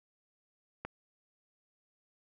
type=click; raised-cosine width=0.5 ms; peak=-23 dBFS; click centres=0.85 s; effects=none